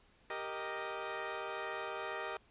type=chord; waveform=15% pulse; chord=Eb major; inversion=first; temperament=equal; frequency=392 / 466.2 / 622.3 Hz; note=G4 / Bb4 / Eb5; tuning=0 / 0 / 0 cents; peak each=-37 / -37 / -36 dBFS; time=0.3-2.37 s; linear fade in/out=2 ms; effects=pink hiss -67 dBFS RMS until 2.5 s + resampled to 8000 Hz